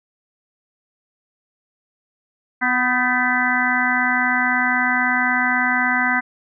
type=harmonic tone with a mistuned harmonic; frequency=249.1 Hz; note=B3; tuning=15 cents sharp; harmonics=1 / 3 / 4 / 5 / 6 / 7 / 8; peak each=-25 / -25 / -26 / -27 / -21 / -26 / -21 dBFS; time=2.61-6.21 s; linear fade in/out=20 ms; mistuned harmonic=6; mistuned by=+48 cents; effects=none